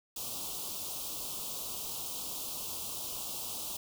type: band-stop noise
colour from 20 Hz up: white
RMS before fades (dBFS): -39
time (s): 0.16-3.77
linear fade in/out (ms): 5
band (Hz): 1200 to 2800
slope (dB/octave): 48
effects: none